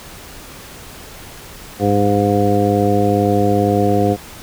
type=harmonic tone; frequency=102.1 Hz; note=G#2; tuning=29 cents flat; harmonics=1 / 2 / 3 / 4 / 5 / 7; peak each=-19 / -19 / -19 / -19 / -19 / -19 dBFS; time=1.79-4.17 s; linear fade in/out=50 ms; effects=pink hiss -36 dBFS RMS until 4.42 s